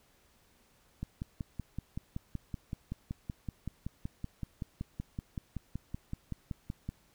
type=click train; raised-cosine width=5 ms; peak=-24 dBFS; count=32; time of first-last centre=1.03-6.89 s; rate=5.29 Hz; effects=pink hiss -67 dBFS RMS until 7.14 s